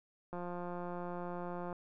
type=click train; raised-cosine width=1 ms; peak=-29 dBFS; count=247; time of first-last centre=0.33-1.728 s; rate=176 Hz; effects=none